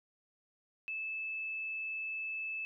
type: tone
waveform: sine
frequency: 2619 Hz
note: E7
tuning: 12 cents flat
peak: -36 dBFS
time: 0.88-2.65 s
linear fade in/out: 0 ms
effects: none